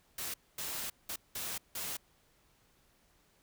white noise bursts at uneven times, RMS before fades -39 dBFS, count 5, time 0.18-0.34 / 0.58-0.9 / 1.09-1.16 / 1.35-1.58 / 1.75-1.97 s, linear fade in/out 5 ms, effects pink hiss -69 dBFS RMS until 3.42 s

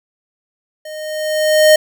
square tone with level ramp, 617 Hz, D#5, 15 cents flat, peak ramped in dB -29 to -5 dBFS, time 0.85-1.76 s, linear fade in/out 5 ms, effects none

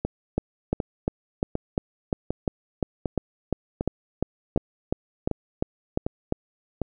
two click trains, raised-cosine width 2 ms, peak -9 / -12 dBFS, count 18 / 10, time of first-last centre 0.38-6.324 / 0.05-6.817 s, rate 2.86 / 1.33 Hz, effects none

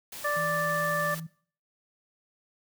white noise, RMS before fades -41 dBFS, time 0.12-1.2 s, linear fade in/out 5 ms
harmonic tone, 587.3 Hz, D5, in tune, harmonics 1 / 2 / 3, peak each -30 / -30 / -30 dBFS, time 0.24-1.15 s, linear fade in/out 10 ms
sine tone, 162.3 Hz, E3, 27 cents flat, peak -36 dBFS, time 0.36-1.27 s, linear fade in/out 10 ms
effects noise-tail reverb RT60 0.5 s tail -21 dB re dry

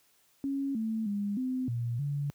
sine tone with pitch steps, 275.6 / 221.6 / 203.2 / 256.6 / 118.5 / 143.2 Hz, C#4 / A3 / G#3 / C4 / A#2 / D3, -10 / +13 / -38 / -34 / +29 / -43 cents, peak -29 dBFS, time 0.44-2.3 s, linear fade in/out 0 ms, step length 310 ms, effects white hiss -67 dBFS RMS until 2.34 s + high-pass 60 Hz 12 dB/octave

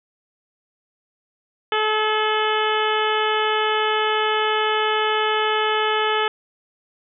harmonic tone with a mistuned harmonic, 431.5 Hz, A4, 34 cents flat, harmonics 1 / 2 / 3 / 4 / 5 / 6 / 7 / 8, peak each -23 / -24 / -24 / -27 / -30 / -32 / -27 / -33 dBFS, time 1.72-6.28 s, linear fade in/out 2 ms, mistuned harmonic 4, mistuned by -15 cents, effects none

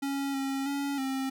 square tone with pitch steps, 277 / 271.6 / 280.8 / 266.6 Hz, C#4 / C#4 / C#4 / C4, -1 / -35 / +22 / +33 cents, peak -30 dBFS, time 0.02-1.3 s, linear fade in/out 10 ms, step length 320 ms, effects none

